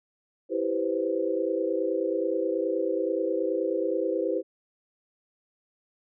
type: chord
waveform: sine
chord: C major seventh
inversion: first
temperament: equal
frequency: 329.6 / 392 / 493.9 / 523.3 Hz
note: E4 / G4 / B4 / C5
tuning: 0 / 0 / 0 / 0 cents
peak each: -30 dBFS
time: 0.49-4.43 s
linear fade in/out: 50 ms
effects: none